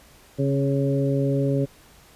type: harmonic tone with a mistuned harmonic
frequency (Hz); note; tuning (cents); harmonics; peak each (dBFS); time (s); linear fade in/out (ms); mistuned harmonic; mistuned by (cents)
138.59; C#3; 0; 1 / 2 / 3 / 4; -22 / -25 / -27 / -28; 0.38-1.66; 20; 2; -16
effects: pink hiss -52 dBFS RMS until 2.15 s + resampled to 32000 Hz